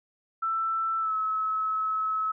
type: tone with pitch glide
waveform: sine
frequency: 1330 to 1292.1 Hz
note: E6 to E6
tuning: +15 to -35 cents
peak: -25 dBFS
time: 0.42-2.32 s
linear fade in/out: 10 ms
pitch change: -50 cents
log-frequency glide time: 0.99-1.14 s
effects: none